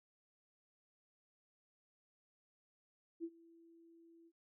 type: tone with ADSR envelope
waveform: sine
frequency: 333.1 Hz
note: E4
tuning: 18 cents sharp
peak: -38 dBFS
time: 3.2-4.32 s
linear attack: 39 ms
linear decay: 55 ms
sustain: -23 dB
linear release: 51 ms
effects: none